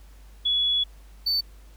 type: tone pair in turn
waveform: sine / triangle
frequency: 3390 / 4525 Hz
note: G#7 / C#8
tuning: +35 / +35 cents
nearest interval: perfect fourth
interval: 500 cents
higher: second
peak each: -20 dBFS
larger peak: neither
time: 0.45-0.84 / 1.26-1.41 s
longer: first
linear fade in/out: 10 ms
effects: added 50 Hz sine -45 dBFS peak until 1.76 s + pink hiss -58 dBFS RMS until 1.76 s